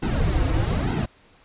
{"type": "noise with flanger", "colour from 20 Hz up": "brown", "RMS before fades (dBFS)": -22, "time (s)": [0.02, 1.06], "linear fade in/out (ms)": 10, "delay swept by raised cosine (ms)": [1.7, 5.2], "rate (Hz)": 1.1, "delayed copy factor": -1, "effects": ["pink hiss -55 dBFS RMS until 1.44 s", "resampled to 8000 Hz"]}